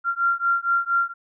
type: beating tone pair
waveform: sine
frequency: 1379 / 1383.3 Hz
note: F6 / F6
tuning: -22 / -17 cents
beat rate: 4.3 Hz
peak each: -22 dBFS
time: 0.04-1.14 s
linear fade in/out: 50 ms
effects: none